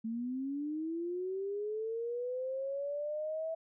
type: linear sweep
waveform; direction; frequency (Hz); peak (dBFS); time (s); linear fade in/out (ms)
sine; up; 220 to 654; -34; 0.04-3.55; 10
effects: none